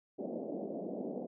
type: band-pass noise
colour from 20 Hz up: pink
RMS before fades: -40 dBFS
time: 0.18-1.27 s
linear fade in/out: 20 ms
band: 190 to 660 Hz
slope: 48 dB/octave
effects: none